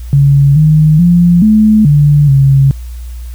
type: tone with pitch steps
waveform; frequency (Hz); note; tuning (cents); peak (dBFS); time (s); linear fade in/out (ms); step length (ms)
sine; 140.4 / 154.4 / 174 / 215.4 / 146.3 / 136.9; C#3 / D#3 / F3 / A3 / D3 / C#3; +22 / -13 / -6 / -37 / -6 / -21; -3; 0.13-2.71; 0; 430
effects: added 60 Hz sine -21 dBFS peak until 3.34 s + white hiss -42 dBFS RMS until 3.34 s